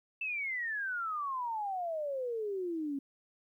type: exponential sweep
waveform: sine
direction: down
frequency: 2669 to 270.6 Hz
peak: -33 dBFS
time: 0.21-2.99 s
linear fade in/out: 5 ms
effects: 12-bit